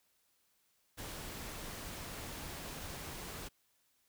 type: noise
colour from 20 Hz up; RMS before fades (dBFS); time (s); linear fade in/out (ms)
pink; -45; 0.97-3.49; 20
effects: white hiss -75 dBFS RMS until 4.08 s